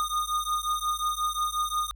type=beating tone pair; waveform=square; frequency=1224 / 1229.6 Hz; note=D#6 / D#6; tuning=-29 / -21 cents; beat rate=5.6 Hz; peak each=-30 dBFS; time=0-1.91 s; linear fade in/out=0 ms; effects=added 50 Hz sine -45 dBFS peak until 1.95 s